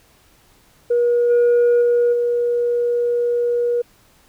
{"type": "tone with level steps", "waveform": "sine", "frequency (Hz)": 479.4, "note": "A#4", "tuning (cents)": 48, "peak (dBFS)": [-12, -9, -11, -15], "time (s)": [0.9, 3.82], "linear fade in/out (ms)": 10, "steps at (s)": [1.29, 1.81, 2.12], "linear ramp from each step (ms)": 20, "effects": ["tanh soft clip ceiling -10 dBFS", "pink hiss -54 dBFS RMS until 4.28 s"]}